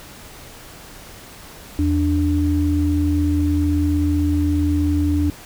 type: tone pair together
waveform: sine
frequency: 82.13 / 293.7 Hz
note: E2 / D4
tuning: -6 / 0 cents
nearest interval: octave + minor seventh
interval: 2206 cents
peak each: -18 dBFS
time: 1.79-5.3 s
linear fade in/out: 0 ms
effects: pink hiss -40 dBFS RMS until 5.45 s